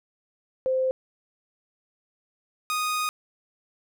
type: tone pair in turn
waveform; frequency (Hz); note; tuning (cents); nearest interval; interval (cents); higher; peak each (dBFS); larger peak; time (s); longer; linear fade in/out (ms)
sine / sawtooth; 520 / 1241.1; C5 / D#6; -11 / -5; octave + minor third; 1506; second; -21; neither; 0.66-0.91 / 2.7-3.09; second; 0
effects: none